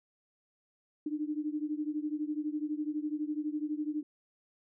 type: beating tone pair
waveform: sine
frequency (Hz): 297.5 / 309.5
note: D4 / D#4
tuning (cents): +22 / -9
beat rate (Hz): 12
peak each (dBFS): -34 / -36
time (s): 1.06-4.03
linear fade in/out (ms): 5
effects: none